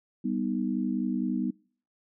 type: chord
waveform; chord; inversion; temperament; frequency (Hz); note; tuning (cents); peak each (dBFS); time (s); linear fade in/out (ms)
sine; G augmented; none; equal; 196 / 246.9 / 311.1; G3 / B3 / D#4; 0 / 0 / 0; -31 / -29 / -33; 0.24-1.51; 10
effects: noise-tail reverb RT60 0.5 s tail -26 dB re dry